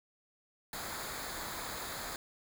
pink noise with comb filter, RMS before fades -41 dBFS, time 0.73-2.16 s, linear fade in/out 2 ms, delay 0.35 ms, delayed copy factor -0.65, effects none

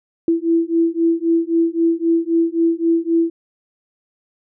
sine beating tone pair, 330.6 / 334.4 Hz, E4 / E4, +5 / +25 cents, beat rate 3.8 Hz, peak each -17 / -17 dBFS, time 0.28-3.3 s, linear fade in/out 2 ms, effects none

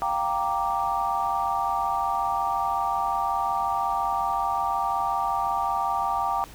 sine chord, G minor seventh, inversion third, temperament equal, 698.5 / 784 / 932.3 / 1174.7 Hz, F5 / G5 / Bb5 / D6, 0 / 0 / 0 / 0 cents, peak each -32 / -27 / -28 / -28 dBFS, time 0.02-6.44 s, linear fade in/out 0 ms, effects added 50 Hz sine -47 dBFS peak until 6.54 s + pink hiss -47 dBFS RMS until 6.54 s

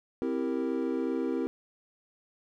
triangle chord, C dominant seventh, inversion none, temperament equal, 261.6 / 329.6 / 392 / 466.2 Hz, C4 / E4 / G4 / Bb4, 0 / 0 / 0 / 0 cents, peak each -30 / -31 / -33 / -33 dBFS, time 0.22-1.47 s, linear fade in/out 0 ms, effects none

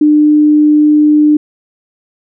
sine tone, 300.3 Hz, D4, 39 cents sharp, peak -4 dBFS, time 0.01-1.37 s, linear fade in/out 5 ms, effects none

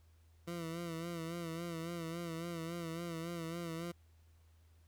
20% pulse tone with vibrato, 167.5 Hz, E3, 28 cents sharp, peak -35 dBFS, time 0.47-3.92 s, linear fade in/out 10 ms, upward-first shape sine, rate 3.6 Hz, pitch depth 56 cents each way, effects added 81 Hz sine -62 dBFS peak until 4.87 s + pink hiss -75 dBFS RMS until 4.87 s

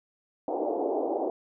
pink band-pass noise, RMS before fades -29 dBFS, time 0.48-1.3 s, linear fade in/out 2 ms, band 300 to 790 Hz, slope 48 dB/octave, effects none

